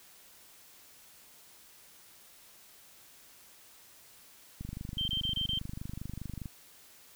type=click train; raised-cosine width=5 ms; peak=-27 dBFS; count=47; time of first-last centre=4.61-6.457 s; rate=24.9 Hz
type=tone bursts; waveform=sine; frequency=3136 Hz; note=G7; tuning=in tune; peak=-30 dBFS; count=5; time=4.98-5.588 s; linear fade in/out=2 ms; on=100 ms; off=27 ms
effects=white hiss -57 dBFS RMS until 7.15 s